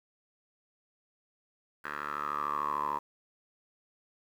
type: tone with band-pass filter sweep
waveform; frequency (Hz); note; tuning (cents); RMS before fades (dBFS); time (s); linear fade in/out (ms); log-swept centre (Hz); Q
10% pulse; 73.42; D2; 0; -34; 1.84-2.99; 10; 1500 to 960; 9.3
effects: 10-bit